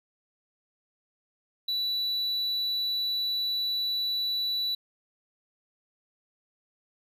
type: tone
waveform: triangle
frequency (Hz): 3950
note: B7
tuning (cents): 0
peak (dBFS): -25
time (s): 1.68-4.75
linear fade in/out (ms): 5
effects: none